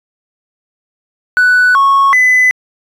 triangle tone with pitch steps, 1487 / 1101 / 2008 Hz, F#6 / C#6 / B6, +8 / -12 / +28 cents, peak -3 dBFS, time 1.37-2.51 s, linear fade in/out 0 ms, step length 380 ms, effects tanh soft clip ceiling -1 dBFS

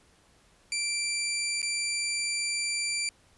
15% pulse tone with dropouts, 2349 Hz, D7, in tune, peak -21 dBFS, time 0.72-3.09 s, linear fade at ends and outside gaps 1 ms, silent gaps 1.618-1.628 s, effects pink hiss -62 dBFS RMS until 3.37 s + resampled to 24000 Hz

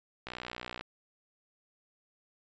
click train, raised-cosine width 0.3 ms, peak -23 dBFS, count 34, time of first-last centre 0.27-0.81 s, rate 61.1 Hz, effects resampled to 16000 Hz

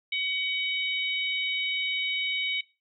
harmonic tone, 753 Hz, F#5, 30 cents sharp, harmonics 3 / 4 / 5, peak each -29 / -31 / -33 dBFS, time 0.12-2.61 s, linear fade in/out 5 ms, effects noise-tail reverb RT60 0.3 s tail -21 dB re dry

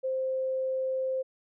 sine tone, 523.3 Hz, C5, in tune, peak -27 dBFS, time 0.03-1.23 s, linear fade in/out 20 ms, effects none

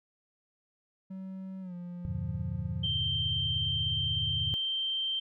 triangle tone with pitch glide, 189.7 to 175.98 Hz, F#3 to F3, +43 to +13 cents, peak -36 dBFS, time 1.1-2.87 s, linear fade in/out 10 ms, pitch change -130 cents, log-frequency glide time 1.61-1.74 s
sine chord, E half-diminished seventh, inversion none, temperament just, 82.41 / 98.89 / 118.67 / 148.33 Hz, E2 / G2 / Bb2 / D3, 0 / +16 / +31 / +18 cents, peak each -38 dBFS, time 2.05-4.54 s, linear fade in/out 0 ms
sine tone, 3136 Hz, G7, in tune, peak -29 dBFS, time 2.83-5.2 s, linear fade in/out 10 ms
effects none

